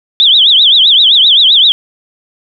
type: tone with vibrato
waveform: sine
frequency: 3439 Hz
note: A7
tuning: 40 cents flat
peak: -3 dBFS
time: 0.2-1.72 s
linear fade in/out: 0 ms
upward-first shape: triangle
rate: 7.7 Hz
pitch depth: 250 cents each way
effects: none